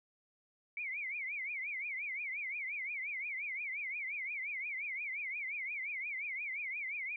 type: tone with vibrato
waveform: sine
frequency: 2233 Hz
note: C#7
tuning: 12 cents sharp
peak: -37 dBFS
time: 0.77-7.16 s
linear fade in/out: 2 ms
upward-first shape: triangle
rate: 5.7 Hz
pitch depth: 200 cents each way
effects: none